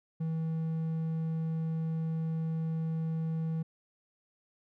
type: tone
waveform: triangle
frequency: 161.4 Hz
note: E3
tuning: 36 cents flat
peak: -28 dBFS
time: 0.2-3.63 s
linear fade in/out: 10 ms
effects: none